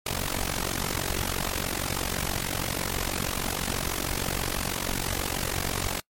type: noise with amplitude modulation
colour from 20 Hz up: pink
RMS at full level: -25 dBFS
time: 0.06-6 s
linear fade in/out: 5 ms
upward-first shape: sine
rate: 46.2 Hz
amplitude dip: 95%
effects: noise-tail reverb RT60 0.1 s tail -25 dB re dry + MP3 64 kbps